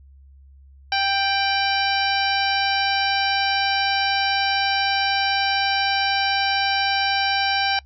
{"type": "harmonic tone with a mistuned harmonic", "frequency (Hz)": 787, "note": "G5", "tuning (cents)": 7, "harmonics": [1, 2, 3, 4, 5, 6, 7], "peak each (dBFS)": [-22, -25, -27, -28, -29, -30, -30], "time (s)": [0.92, 7.79], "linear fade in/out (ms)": 2, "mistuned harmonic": 4, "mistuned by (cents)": -69, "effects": ["noise-tail reverb RT60 0.1 s tail -23 dB re dry", "added 68 Hz sine -45 dBFS peak until 7.85 s"]}